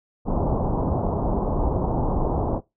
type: low-pass noise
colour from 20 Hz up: pink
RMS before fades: -23 dBFS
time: 0.25-2.61 s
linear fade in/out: 50 ms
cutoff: 990 Hz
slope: 48 dB/octave
effects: noise-tail reverb RT60 0.2 s tail -20 dB re dry